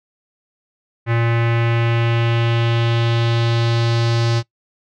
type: tone with low-pass filter sweep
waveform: square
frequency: 116.54 Hz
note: A#2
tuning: in tune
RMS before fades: -17 dBFS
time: 1.06-4.43 s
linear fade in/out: 50 ms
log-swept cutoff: 2100 to 4900 Hz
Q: 2.4
effects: noise-tail reverb RT60 0.1 s tail -20 dB re dry